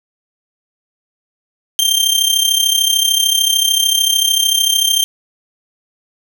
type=tone with amplitude modulation; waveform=sawtooth; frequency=3163 Hz; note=G7; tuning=15 cents sharp; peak=-5 dBFS; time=1.79-5.04 s; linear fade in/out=0 ms; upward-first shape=sine; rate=33.4 Hz; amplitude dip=70%; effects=7-bit